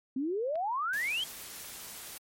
sine exponential sweep, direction up, 251.5 to 3271 Hz, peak -29 dBFS, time 0.16-1.24 s, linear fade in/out 5 ms
click, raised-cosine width 0.3 ms, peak -34 dBFS, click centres 0.556 s
white noise, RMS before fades -44 dBFS, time 0.93-2.18 s, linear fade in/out 5 ms
effects MP3 64 kbps

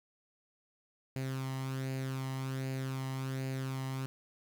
sawtooth tone with flanger, 132.5 Hz, C3, 22 cents sharp, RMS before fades -37 dBFS, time 1.16-4.06 s, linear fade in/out 0 ms, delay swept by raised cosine 0.43 to 1.01 ms, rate 1.3 Hz, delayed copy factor +0.55, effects none

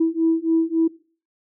sine beating tone pair, 324.8 / 328.4 Hz, E4 / E4, -26 / -6 cents, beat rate 3.6 Hz, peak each -19 dBFS, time 0-0.88 s, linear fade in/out 10 ms, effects noise-tail reverb RT60 0.4 s tail -20 dB re dry + tanh soft clip ceiling -9 dBFS

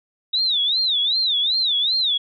sine tone with vibrato, 3749 Hz, A#7, 9 cents sharp, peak -17 dBFS, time 0.33-2.18 s, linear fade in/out 10 ms, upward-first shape sine, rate 2.6 Hz, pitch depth 200 cents each way, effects none

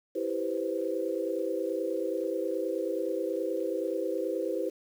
sine chord, C major seventh, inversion first, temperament equal, 329.6 / 392 / 493.9 / 523.3 Hz, E4 / G4 / B4 / C5, 0 / 0 / 0 / 0 cents, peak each -34 dBFS, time 0.15-4.7 s, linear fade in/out 10 ms, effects 9-bit

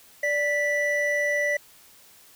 triangle tone pair together, 585.4 / 1969 Hz, D5 / B6, -6 / -6 cents, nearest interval octave + major sixth, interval 2100 cents, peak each -24 / -22 dBFS, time 0.23-1.57 s, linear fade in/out 5 ms, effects white hiss -53 dBFS RMS until 2.35 s

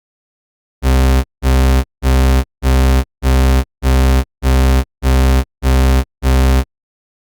40% pulse tone bursts, 65.41 Hz, C2, in tune, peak -7 dBFS, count 10, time 0.82-6.64 s, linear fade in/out 50 ms, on 420 ms, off 180 ms, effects Opus 48 kbps

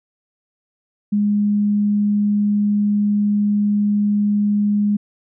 sine tone, 206.4 Hz, G#3, 10 cents flat, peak -14 dBFS, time 1.12-4.97 s, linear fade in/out 10 ms, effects none

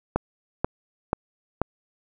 click train, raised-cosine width 1 ms, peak -7 dBFS, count 4, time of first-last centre 0.16-1.616 s, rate 2.06 Hz, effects none

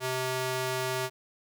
square tone with high-pass filter, 129.1 Hz, C3, 23 cents flat, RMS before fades -31 dBFS, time 0-1.1 s, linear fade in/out 50 ms, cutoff 340 Hz, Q 0.55, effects none

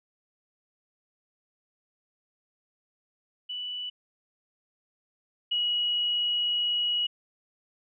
sine tone pair in turn, 2965 / 2911 Hz, F#7 / F#7, +3 / -29 cents, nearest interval unison, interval 32 cents, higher first, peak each -32 / -24 dBFS, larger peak second, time 3.49-3.9 / 5.51-7.07 s, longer second, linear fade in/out 10 ms, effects none

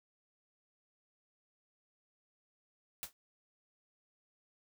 white noise with exponential decay, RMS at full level -37 dBFS, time 3.03-3.13 s, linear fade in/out 0 ms, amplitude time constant 20 ms, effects none

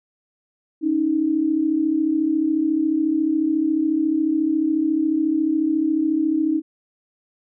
sine tone pair together, 281.4 / 315.5 Hz, C#4 / D#4, +26 / +24 cents, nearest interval major second, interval 198 cents, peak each -23 / -18 dBFS, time 0.81-6.62 s, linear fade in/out 50 ms, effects none

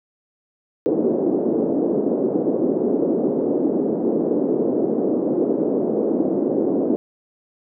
pink band-pass noise, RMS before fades -20 dBFS, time 0.86-6.96 s, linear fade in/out 0 ms, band 260 to 460 Hz, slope 24 dB/octave, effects none

